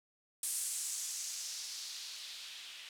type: noise with low-pass filter sweep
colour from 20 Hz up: violet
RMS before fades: -42 dBFS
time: 0.43-2.89 s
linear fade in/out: 2 ms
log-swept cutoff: 9500 to 2900 Hz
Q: 1.9
effects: none